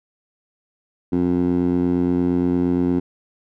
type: tone with band-pass filter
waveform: 15% pulse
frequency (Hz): 88.6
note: F2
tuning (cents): +25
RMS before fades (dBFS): -19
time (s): 1.12-3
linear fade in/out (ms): 10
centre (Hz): 280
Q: 2
effects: none